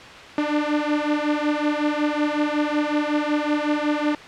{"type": "beating tone pair", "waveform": "sawtooth", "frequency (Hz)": [295.1, 300.5], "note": ["D4", "D4"], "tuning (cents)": [8, 40], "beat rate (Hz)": 5.4, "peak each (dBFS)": -19, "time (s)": [0.38, 4.15], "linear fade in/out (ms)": 2, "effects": ["white hiss -39 dBFS RMS until 4.27 s", "low-pass 3000 Hz 12 dB/octave"]}